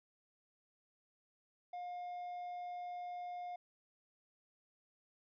triangle tone, 712 Hz, F5, 33 cents sharp, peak -40 dBFS, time 1.73-3.56 s, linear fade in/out 5 ms, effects resampled to 11025 Hz

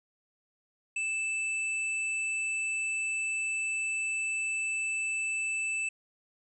square tone, 2637 Hz, E7, in tune, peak -30 dBFS, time 0.96-5.89 s, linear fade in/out 5 ms, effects resampled to 24000 Hz

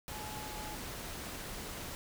sine tone in noise, 850 Hz, G#5, 40 cents sharp, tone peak -46 dBFS, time 0.12-0.75 s, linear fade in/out 0 ms, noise pink, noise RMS -43 dBFS, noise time 0.08-1.95 s, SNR -6 dB, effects none

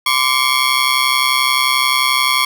15% pulse ring-modulated tone, 1100 Hz, C#6, 14 cents flat, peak -3 dBFS, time 0.06-2.45 s, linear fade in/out 5 ms, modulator 65.7 Hz, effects none

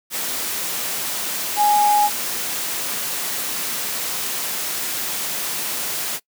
sine tone in noise, 830.6 Hz, G#5, in tune, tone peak -13 dBFS, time 1.56-2.1 s, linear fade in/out 50 ms, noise white, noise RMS -25 dBFS, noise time 0.1-6.2 s, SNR +9 dB, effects noise-tail reverb RT60 0.1 s tail -23 dB re dry + high-pass 150 Hz 12 dB/octave

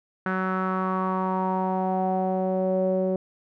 sawtooth tone with low-pass filter sweep, 187.3 Hz, F#3, 21 cents sharp, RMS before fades -25 dBFS, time 0.26-3.16 s, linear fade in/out 2 ms, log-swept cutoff 1500 to 500 Hz, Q 5.3, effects none

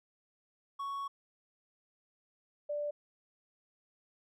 triangle / sine tone pair in turn, 1112 / 587.8 Hz, C#6 / D5, +5 / +1 cents, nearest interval major seventh, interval 1104 cents, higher first, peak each -34 / -33 dBFS, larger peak second, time 0.79-1.08 / 2.69-2.91 s, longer first, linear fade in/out 10 ms, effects none

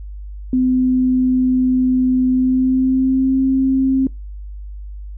sine tone with pitch glide, 255.2 to 265.1 Hz, C4 to C4, -43 to +23 cents, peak -12 dBFS, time 0.53-4.07 s, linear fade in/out 2 ms, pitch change +66 cents, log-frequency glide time 2.3-3.41 s, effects noise-tail reverb RT60 0.2 s tail -24 dB re dry + added 50 Hz sine -28 dBFS peak until 5.17 s

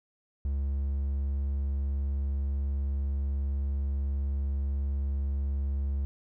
triangle tone, 69.3 Hz, C#2, in tune, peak -25 dBFS, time 0.45-6.05 s, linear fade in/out 0 ms, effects none

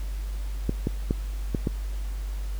clicks, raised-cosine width 3 ms, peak -11 dBFS, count 5, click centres 0.694 / 0.871 / 1.109 / 1.548 / 1.672 s, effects added 49 Hz sine -28 dBFS peak until 2.59 s + pink hiss -48 dBFS RMS until 2.59 s

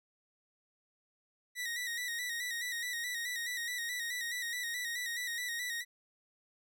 sawtooth tone with vibrato, 1918 Hz, A#6, 49 cents sharp, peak -32 dBFS, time 1.55-5.85 s, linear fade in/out 50 ms, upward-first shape square, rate 4.7 Hz, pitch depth 47 cents each way, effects none

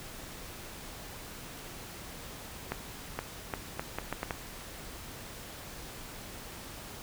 accelerating click train, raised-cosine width 0.5 ms, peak -17 dBFS, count 8, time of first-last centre 2.72-4.308 s, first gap 470 ms, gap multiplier 0.74, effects pink hiss -45 dBFS RMS until 7.02 s

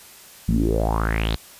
sawtooth tone with low-pass filter sweep, 55 Hz, A1, in tune, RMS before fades -21 dBFS, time 0.48-1.36 s, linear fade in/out 5 ms, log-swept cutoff 180 to 4400 Hz, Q 6.6, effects white hiss -45 dBFS RMS until 1.59 s + resampled to 32000 Hz

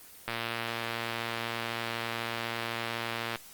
click train, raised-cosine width 0.3 ms, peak -16 dBFS, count 358, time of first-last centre 0.28-3.358 s, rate 116 Hz, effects white hiss -51 dBFS RMS until 3.53 s + Opus 24 kbps

